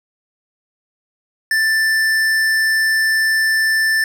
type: tone with tanh clipping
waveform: sine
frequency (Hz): 1769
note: A6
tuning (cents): +9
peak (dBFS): -15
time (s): 1.51-4.04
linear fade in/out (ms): 2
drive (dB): 15
effects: none